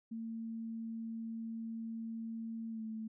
sine tone with pitch glide, 226.3 to 220.5 Hz, A3 to A3, +49 to +4 cents, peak -39 dBFS, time 0.11-3.08 s, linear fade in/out 10 ms, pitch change -45 cents, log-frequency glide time 2.7-2.82 s, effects none

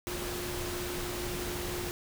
sine tone in noise, 355.1 Hz, F4, 29 cents sharp, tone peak -38 dBFS, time 0.07-1.91 s, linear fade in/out 0 ms, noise pink, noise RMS -37 dBFS, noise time 0.07-1.91 s, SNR -4 dB, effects none

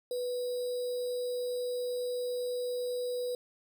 sine tone with sample-and-hold, 493.9 Hz, B4, in tune, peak -31 dBFS, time 0.11-3.35 s, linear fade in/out 2 ms, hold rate 4410 Hz, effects none

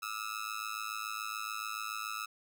sawtooth tone with amplitude modulation, 1300 Hz, E6, 24 cents flat, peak -29 dBFS, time 0.02-2.26 s, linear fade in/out 10 ms, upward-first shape sine, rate 107 Hz, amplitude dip 100%, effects none

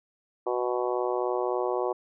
harmonic tone, 123.47 Hz, B2, in tune, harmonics 3 / 4 / 5 / 6 / 7 / 8 / 9, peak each -29 / -31 / -33 / -35 / -36 / -37 / -38 dBFS, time 0.46-1.93 s, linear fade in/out 10 ms, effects none

